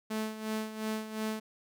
sawtooth tone with tremolo, 217.7 Hz, A3, 18 cents flat, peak -27 dBFS, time 0.1-1.4 s, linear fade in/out 10 ms, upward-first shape sine, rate 2.8 Hz, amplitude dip 70%, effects none

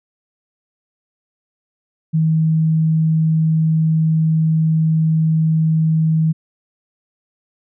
sine tone, 159.4 Hz, D#3, 42 cents sharp, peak -12 dBFS, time 2.13-6.33 s, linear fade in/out 20 ms, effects none

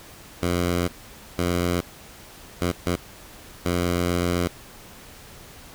10% pulse tone bursts at uneven times, 87.8 Hz, F2, 10 cents sharp, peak -13 dBFS, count 5, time 0.42-0.88 / 1.38-1.81 / 2.61-2.72 / 2.86-2.96 / 3.65-4.48 s, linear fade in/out 10 ms, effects pink hiss -45 dBFS RMS until 5.74 s

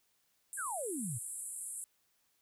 white band-pass noise, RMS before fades -43 dBFS, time 0.53-1.84 s, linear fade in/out 0 ms, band 7800 to 11000 Hz, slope 96 dB/octave
sine exponential sweep, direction down, 1707 to 106.7 Hz, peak -37 dBFS, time 0.57-1.19 s, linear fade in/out 20 ms
effects white hiss -75 dBFS RMS until 2.41 s

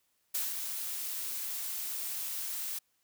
blue noise with ADSR envelope, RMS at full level -32 dBFS, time 0.34-2.79 s, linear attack 10 ms, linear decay 180 ms, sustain -5 dB, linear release 9 ms, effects white hiss -75 dBFS RMS until 3.03 s

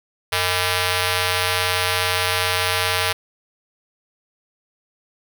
5% pulse ring-modulated tone, 362.4 Hz, F#4, 36 cents flat, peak -4 dBFS, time 0.32-3.13 s, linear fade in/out 10 ms, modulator 270 Hz, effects none

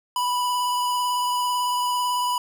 square tone with vibrato, 987 Hz, B5, 1 cent flat, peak -22 dBFS, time 0.16-2.38 s, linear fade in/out 2 ms, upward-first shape sine, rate 18 Hz, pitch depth 15 cents each way, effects none

